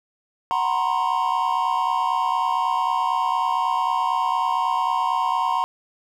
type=tone cluster; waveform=triangle; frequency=745 / 930 / 999 / 1063 Hz; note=F#5 / A#5 / B5 / C6; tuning=+12 / -4 / +20 / +27 cents; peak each=-25 / -21 / -25 / -23 dBFS; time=0.51-5.64 s; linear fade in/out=0 ms; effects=none